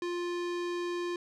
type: tone with low-pass filter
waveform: square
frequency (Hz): 350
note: F4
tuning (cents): +4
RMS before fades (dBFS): -34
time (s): 0.02-1.16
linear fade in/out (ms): 2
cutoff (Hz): 5200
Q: 0.8
effects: none